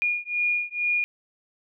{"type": "beating tone pair", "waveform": "sine", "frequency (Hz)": [2432, 2434.2], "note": ["D#7", "D#7"], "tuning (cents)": [-40, -39], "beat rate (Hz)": 2.2, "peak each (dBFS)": -26, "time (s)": [0.02, 1.04], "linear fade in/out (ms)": 0, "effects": []}